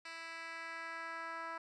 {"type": "tone with band-pass filter sweep", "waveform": "10% pulse", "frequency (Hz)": 329.6, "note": "E4", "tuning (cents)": 0, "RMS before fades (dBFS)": -45, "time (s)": [0.05, 1.58], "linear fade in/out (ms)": 5, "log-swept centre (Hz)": [3000, 1200], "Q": 1.4, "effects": ["resampled to 24000 Hz"]}